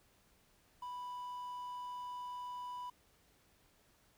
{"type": "tone with quantisation", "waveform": "triangle", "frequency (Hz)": 987.8, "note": "B5", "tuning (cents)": 0, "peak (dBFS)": -40, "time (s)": [0.82, 2.9], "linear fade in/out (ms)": 5, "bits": 11, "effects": ["pink hiss -70 dBFS RMS until 4.17 s"]}